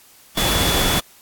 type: tone in noise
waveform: sine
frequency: 3436 Hz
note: A7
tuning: 42 cents flat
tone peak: -23 dBFS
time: 0.37-1 s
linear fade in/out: 5 ms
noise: pink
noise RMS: -19 dBFS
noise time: 0.37-1 s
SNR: -7 dB
effects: white hiss -49 dBFS RMS until 1.21 s + AAC 64 kbps